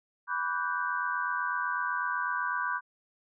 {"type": "chord", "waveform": "sine", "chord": "G major seventh", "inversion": "first", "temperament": "equal with one note detuned", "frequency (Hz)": [987.8, 1151.8, 1480, 1568], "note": ["B5", "D6", "F#6", "G6"], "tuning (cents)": [0, -34, 0, 0], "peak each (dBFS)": -34, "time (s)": [0.27, 2.81], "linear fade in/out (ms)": 50, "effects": []}